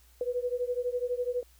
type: beating tone pair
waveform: sine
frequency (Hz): 487.1 / 499.1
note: B4 / B4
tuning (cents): -24 / +18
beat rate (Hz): 12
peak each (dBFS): -31 / -32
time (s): 0.21-1.43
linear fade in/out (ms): 2
effects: added 60 Hz sine -58 dBFS peak until 1.59 s + white hiss -63 dBFS RMS until 1.59 s